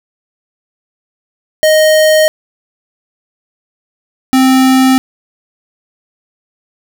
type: tone pair in turn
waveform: square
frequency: 622 / 261.5 Hz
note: D#5 / C4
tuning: -1 / -1 cents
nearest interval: octave + minor third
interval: 1500 cents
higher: first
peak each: -6 dBFS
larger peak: neither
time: 1.63-2.28 / 4.33-4.98 s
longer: neither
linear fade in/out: 0 ms
effects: none